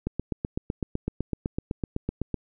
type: click train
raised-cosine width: 3 ms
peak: -14 dBFS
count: 19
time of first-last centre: 0.07-2.343 s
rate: 7.92 Hz
effects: none